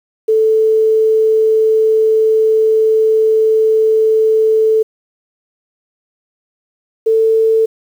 sine tone pair in turn, 439.2 / 445.1 Hz, A4 / A4, -3 / +20 cents, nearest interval unison, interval 23 cents, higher second, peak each -8 dBFS, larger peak neither, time 0.28-4.83 / 7.06-7.66 s, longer first, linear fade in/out 10 ms, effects 7-bit

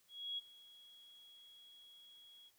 sine tone with ADSR envelope, 3322 Hz, G#7, in tune, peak -38 dBFS, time 0.08-2.51 s, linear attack 300 ms, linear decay 22 ms, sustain -20 dB, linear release 39 ms, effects white hiss -73 dBFS RMS until 2.58 s

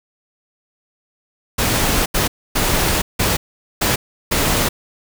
pink noise bursts at uneven times, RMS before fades -17 dBFS, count 6, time 1.58-2.06 / 2.14-2.28 / 2.55-3.02 / 3.19-3.37 / 3.81-3.96 / 4.31-4.69 s, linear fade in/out 10 ms, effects none

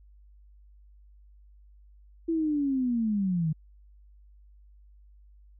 sine linear sweep, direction down, 334.6 to 151.2 Hz, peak -24 dBFS, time 2.28-3.53 s, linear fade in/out 10 ms, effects added 50 Hz sine -52 dBFS peak until 5.59 s

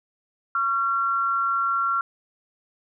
sine tone pair together, 1115 / 1370 Hz, C#6 / F6, +10 / -34 cents, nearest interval major third, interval 356 cents, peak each -28 / -21 dBFS, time 0.55-2.01 s, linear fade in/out 2 ms, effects none

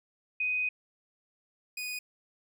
sine / sawtooth tone pair in turn, 2500 / 2480 Hz, D#7 / D#7, +8 / -6 cents, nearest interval unison, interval 14 cents, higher first, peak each -27 / -31 dBFS, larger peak first, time 0.4-0.69 / 1.77-1.99 s, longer first, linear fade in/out 5 ms, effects none

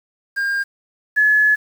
triangle / sine tone pair in turn, 1607 / 1707.4 Hz, G6 / G#6, +43 / +47 cents, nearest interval minor second, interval 104 cents, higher second, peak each -16 / -11 dBFS, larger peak second, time 0.36-0.64 / 1.16-1.56 s, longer second, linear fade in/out 20 ms, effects 7-bit

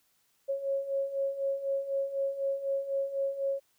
sine beating tone pair, 546 / 550 Hz, C#5 / C#5, -26 / -14 cents, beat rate 4 Hz, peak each -35 / -30 dBFS, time 0.48-3.6 s, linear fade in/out 20 ms, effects white hiss -71 dBFS RMS until 3.78 s

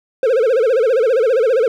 triangle tone with vibrato, 482.6 Hz, B4, 40 cents flat, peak -9 dBFS, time 0.23-1.68 s, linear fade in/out 2 ms, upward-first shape sine, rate 15 Hz, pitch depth 200 cents each way, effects none

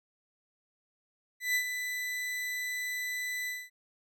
40% pulse tone with ADSR envelope, 1993 Hz, B6, 15 cents sharp, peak -24 dBFS, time 1.4-3.7 s, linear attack 150 ms, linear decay 82 ms, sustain -8 dB, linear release 220 ms, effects none

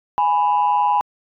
sine tone pair together, 829 / 990.1 Hz, G#5 / B5, -3 / +4 cents, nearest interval minor third, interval 307 cents, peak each -16 dBFS, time 0.18-1.01 s, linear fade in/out 0 ms, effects tanh soft clip ceiling -9 dBFS

